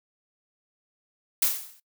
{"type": "noise with exponential decay", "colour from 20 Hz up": "blue", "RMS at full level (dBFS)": -19, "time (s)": [1.42, 1.8], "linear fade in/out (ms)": 5, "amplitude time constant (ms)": 82, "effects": ["noise-tail reverb RT60 0.1 s tail -19 dB re dry"]}